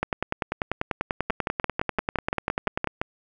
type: two click trains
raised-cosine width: 0.5 ms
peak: -9 / -9 dBFS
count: 30 / 11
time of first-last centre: 0.03-2.873 / 1.3-3.015 s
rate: 10.2 / 5.83 Hz
effects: none